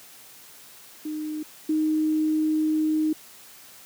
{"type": "tone pair in turn", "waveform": "sine", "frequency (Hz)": [306.5, 310.6], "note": ["D#4", "D#4"], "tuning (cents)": [-26, -3], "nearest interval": "unison", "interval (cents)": 23, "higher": "second", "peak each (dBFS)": [-28, -20], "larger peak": "second", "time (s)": [[1.05, 1.43], [1.69, 3.13]], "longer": "second", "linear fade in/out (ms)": 5, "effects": ["white hiss -48 dBFS RMS until 3.85 s", "high-pass 100 Hz 12 dB/octave"]}